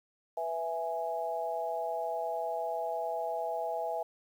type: chord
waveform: sine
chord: E major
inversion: second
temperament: equal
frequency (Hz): 493.9 / 659.3 / 830.6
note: B4 / E5 / G#5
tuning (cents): 0 / 0 / 0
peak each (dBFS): -39 / -34 / -36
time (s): 0.37-4.03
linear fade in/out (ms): 5
effects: 10-bit